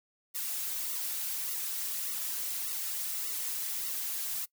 blue noise with flanger, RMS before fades -35 dBFS, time 0.34-4.46 s, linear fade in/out 20 ms, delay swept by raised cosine 1.2 to 5.4 ms, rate 1.7 Hz, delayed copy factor -0.85, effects noise-tail reverb RT60 0.1 s tail -22 dB re dry

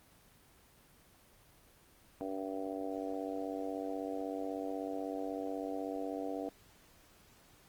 harmonic tone, 96.2 Hz, G2, 32 cents flat, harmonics 3 / 4 / 5 / 6 / 7 / 8, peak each -40 / -47 / -42 / -48 / -43 / -48 dBFS, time 2.21-6.49 s, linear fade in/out 0 ms, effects pink hiss -63 dBFS RMS until 7.68 s + Opus 24 kbps

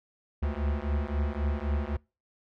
square beating tone pair, 70.6 / 74.4 Hz, C#2 / D2, +32 / +23 cents, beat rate 3.8 Hz, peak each -31 dBFS, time 0.42-1.97 s, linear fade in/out 10 ms, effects noise-tail reverb RT60 0.3 s tail -25 dB re dry + low-pass 2000 Hz 12 dB/octave

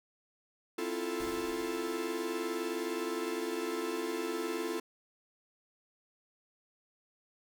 45% pulse chord, F major seventh, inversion second, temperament equal, 261.6 / 329.6 / 349.2 / 440 Hz, C4 / E4 / F4 / A4, 0 / 0 / 0 / 0 cents, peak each -43 / -39 / -38 / -38 dBFS, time 0.78-4.8 s, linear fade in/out 5 ms
pink noise with exponential decay, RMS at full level -46 dBFS, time 1.2-2.72 s, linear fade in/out 0 ms, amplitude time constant 330 ms
effects none

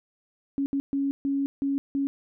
sine tone bursts at uneven times, 277.2 Hz, C#4, in tune, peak -23 dBFS, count 6, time 0.58-0.66 / 0.73-0.8 / 0.93-1.11 / 1.25-1.46 / 1.62-1.78 / 1.95-2.07 s, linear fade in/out 0 ms, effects none

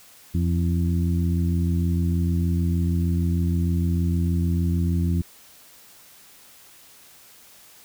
harmonic tone with a mistuned harmonic, 86.5 Hz, F2, 16 cents flat, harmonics 1 / 2 / 3 / 4, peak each -21 / -24 / -31 / -35 dBFS, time 0.34-5.22 s, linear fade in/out 10 ms, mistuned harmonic 4, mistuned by -50 cents, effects white hiss -50 dBFS RMS until 7.84 s

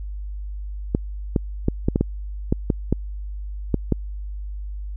clicks, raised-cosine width 3 ms, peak -5 dBFS, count 11, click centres 0.949 / 1.362 / 1.684 / 1.885 / 1.959 / 2.01 / 2.525 / 2.702 / 2.926 / 3.743 / 3.923 s, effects added 50 Hz sine -28 dBFS peak until 4.96 s

